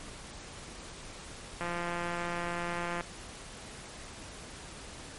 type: click train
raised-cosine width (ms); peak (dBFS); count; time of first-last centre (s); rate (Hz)
0.5; -20; 243; 1.61-3.009; 173
effects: pink hiss -46 dBFS RMS until 5.18 s + MP3 48 kbps